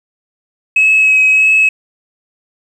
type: tone with vibrato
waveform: sine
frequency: 2564 Hz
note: E7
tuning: 49 cents flat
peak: -5 dBFS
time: 0.76-1.69 s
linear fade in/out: 5 ms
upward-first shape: sine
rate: 1.6 Hz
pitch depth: 14 cents each way
effects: tanh soft clip ceiling -3 dBFS + 7-bit